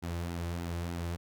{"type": "tone with flanger", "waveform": "sawtooth", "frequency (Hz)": 85.6, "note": "F2", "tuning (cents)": -34, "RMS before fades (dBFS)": -36, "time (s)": [0.02, 1.17], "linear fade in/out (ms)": 20, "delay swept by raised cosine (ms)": [1.7, 4.4], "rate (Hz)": 3.3, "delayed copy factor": -0.5, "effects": []}